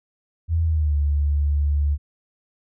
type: tone with pitch glide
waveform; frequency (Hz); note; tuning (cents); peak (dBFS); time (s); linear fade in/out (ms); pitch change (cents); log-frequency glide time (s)
sine; 82.41 to 72.58; E2 to D2; 0 to -20; -17; 0.48-1.98; 50; -220; 0.63-0.96
effects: none